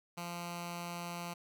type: tone with notch filter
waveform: 10% pulse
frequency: 173 Hz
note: F3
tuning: 16 cents flat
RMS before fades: -42 dBFS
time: 0.17-1.34 s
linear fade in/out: 10 ms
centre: 410 Hz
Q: 0.93
effects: none